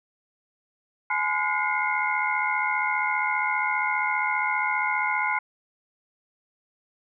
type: tone cluster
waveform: sine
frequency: 847 / 1018 / 1438 / 2086 / 2161 Hz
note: G#5 / C6 / F#6 / C7 / C#7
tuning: +34 / -48 / -50 / -6 / -45 cents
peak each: -29 dBFS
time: 1.1-5.39 s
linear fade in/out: 5 ms
effects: none